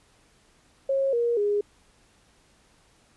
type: tone with pitch steps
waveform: sine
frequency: 543 / 472.7 / 411.5 Hz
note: C#5 / A#4 / G#4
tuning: -36 / +24 / -16 cents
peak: -21 dBFS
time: 0.89-1.61 s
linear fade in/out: 5 ms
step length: 240 ms
effects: pink hiss -61 dBFS RMS until 3.16 s + resampled to 24000 Hz